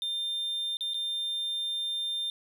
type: tone with dropouts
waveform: triangle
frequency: 3600 Hz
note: A7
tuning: 39 cents sharp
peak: -28 dBFS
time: 0.02-2.3 s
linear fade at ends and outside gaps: 1 ms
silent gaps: 0.77-0.808 / 0.936-0.943 s
effects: 11-bit

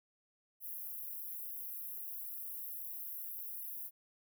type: high-pass noise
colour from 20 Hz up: white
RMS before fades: -44 dBFS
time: 0.6-3.91 s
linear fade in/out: 50 ms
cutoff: 11000 Hz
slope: 96 dB/octave
effects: none

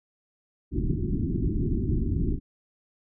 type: low-pass noise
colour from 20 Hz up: pink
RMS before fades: -26 dBFS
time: 0.71-2.4 s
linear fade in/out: 50 ms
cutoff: 380 Hz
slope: 96 dB/octave
effects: none

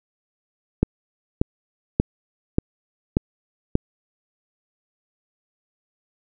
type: click train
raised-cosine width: 3 ms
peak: -3 dBFS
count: 6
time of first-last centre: 0.83-3.754 s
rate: 1.71 Hz
effects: none

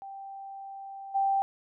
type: tone with level steps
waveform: sine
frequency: 784 Hz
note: G5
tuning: in tune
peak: -39 / -23 dBFS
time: 0.02-1.42 s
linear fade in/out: 0 ms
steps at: 1.14 s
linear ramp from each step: 20 ms
effects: none

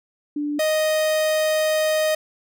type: tone pair in turn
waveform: sine / 45% pulse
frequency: 293.7 / 622.3 Hz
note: D4 / D#5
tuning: 0 / 0 cents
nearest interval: octave + minor second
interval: 1300 cents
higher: second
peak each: -22 / -18 dBFS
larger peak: second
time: 0.36-0.59 / 0.59-2.15 s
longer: second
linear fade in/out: 5 ms
effects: none

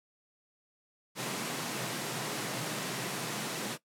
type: high-pass noise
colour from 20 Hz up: pink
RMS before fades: -36 dBFS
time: 1.15-3.78 s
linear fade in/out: 50 ms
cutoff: 120 Hz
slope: 96 dB/octave
effects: noise-tail reverb RT60 0.1 s tail -17 dB re dry + low-pass 12000 Hz 12 dB/octave

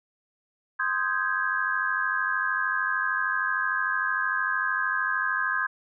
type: chord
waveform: sine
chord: Ab major seventh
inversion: first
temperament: equal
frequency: 1046.5 / 1244.5 / 1568 / 1661.2 Hz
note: C6 / Eb6 / G6 / Ab6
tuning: 0 / 0 / 0 / 0 cents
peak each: -31 / -32 / -28 / -28 dBFS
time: 0.79-5.67 s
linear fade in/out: 10 ms
effects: none

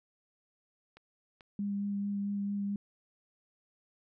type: clicks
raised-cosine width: 0.3 ms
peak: -37 dBFS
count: 2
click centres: 0.97 / 1.408 s
type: tone with vibrato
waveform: sine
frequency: 201.5 Hz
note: G3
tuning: 48 cents sharp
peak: -31 dBFS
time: 1.59-2.76 s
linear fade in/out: 2 ms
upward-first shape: sine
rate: 4.5 Hz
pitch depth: 11 cents each way
effects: none

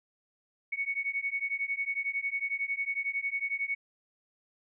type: beating tone pair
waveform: sine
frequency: 2217 / 2228 Hz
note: C#7 / C#7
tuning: 0 / +8 cents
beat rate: 11 Hz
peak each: -33 / -33 dBFS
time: 0.72-3.75 s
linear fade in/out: 10 ms
effects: none

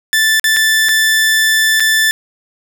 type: tone with dropouts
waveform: sawtooth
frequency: 1760 Hz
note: A6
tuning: in tune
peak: -6 dBFS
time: 0.13-2.11 s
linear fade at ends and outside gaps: 0 ms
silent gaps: 0.397-0.442 / 0.564-0.568 / 0.886-0.891 / 1.798-1.804 s
effects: none

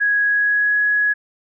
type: tone with pitch glide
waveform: sine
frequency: 1661.2 to 1677.6 Hz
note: G#6 to G#6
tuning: 0 to +17 cents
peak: -14 dBFS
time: 0-1.14 s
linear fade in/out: 20 ms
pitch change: +17 cents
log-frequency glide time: 0.25-0.79 s
effects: none

